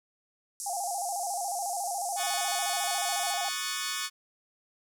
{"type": "band-pass noise", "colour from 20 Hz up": "white", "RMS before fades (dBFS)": -38, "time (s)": [0.6, 3.32], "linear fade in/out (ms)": 0, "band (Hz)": [5400, 11000], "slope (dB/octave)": 48}
{"type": "tone with vibrato", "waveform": "sine", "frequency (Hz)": 752, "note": "F#5", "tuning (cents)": 28, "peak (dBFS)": -31, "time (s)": [0.66, 3.49], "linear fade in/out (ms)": 5, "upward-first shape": "square", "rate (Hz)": 14, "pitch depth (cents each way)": 110}
{"type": "chord", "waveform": "10% pulse", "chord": "D# half-diminished seventh", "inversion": "third", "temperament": "equal", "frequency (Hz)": [1108.7, 1244.5, 1480, 1760], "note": ["C#6", "D#6", "F#6", "A6"], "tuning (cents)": [0, 0, 0, 0], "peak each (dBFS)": [-27, -30, -29, -27], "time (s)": [2.16, 4.1], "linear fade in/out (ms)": 50}
{"effects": []}